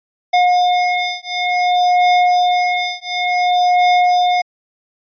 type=beating tone pair; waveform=square; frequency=718 / 718.56 Hz; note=F5 / F5; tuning=+48 / +49 cents; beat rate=0.56 Hz; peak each=-16 dBFS; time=0.33-4.42 s; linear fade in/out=10 ms; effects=resampled to 11025 Hz